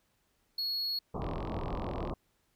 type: tone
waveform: triangle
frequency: 4337 Hz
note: C#8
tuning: 39 cents flat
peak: -30 dBFS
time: 0.58-0.99 s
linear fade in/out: 5 ms
type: low-pass noise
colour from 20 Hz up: pink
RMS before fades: -36 dBFS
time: 1.14-2.14 s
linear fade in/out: 5 ms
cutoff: 1200 Hz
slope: 96 dB/octave
type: click train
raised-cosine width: 0.3 ms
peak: -30 dBFS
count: 39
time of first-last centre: 1.22-2.098 s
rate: 43.3 Hz
effects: pink hiss -74 dBFS RMS until 2.55 s